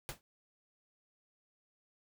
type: noise with exponential decay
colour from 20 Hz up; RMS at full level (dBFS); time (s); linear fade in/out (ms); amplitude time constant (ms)
pink; -37; 0.09-0.21; 0; 24
effects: none